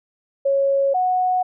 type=tone pair in turn; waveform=sine; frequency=551 / 735.5 Hz; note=C#5 / F#5; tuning=-11 / -11 cents; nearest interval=perfect fourth; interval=500 cents; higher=second; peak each=-15 / -16 dBFS; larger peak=first; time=0.45-0.94 / 0.94-1.43 s; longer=neither; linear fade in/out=10 ms; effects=none